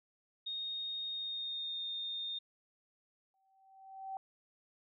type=tone with pitch glide; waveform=sine; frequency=3711 to 3656 Hz; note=A#7 to A#7; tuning=-9 to -34 cents; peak=-37 dBFS; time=0.46-2.39 s; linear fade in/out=10 ms; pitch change=-25 cents; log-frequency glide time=1.08-1.86 s
type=tone with exponential growth; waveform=sine; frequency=771 Hz; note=G5; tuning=29 cents flat; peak=-37 dBFS; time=3.34-4.17 s; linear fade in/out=1 ms; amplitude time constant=180 ms
effects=none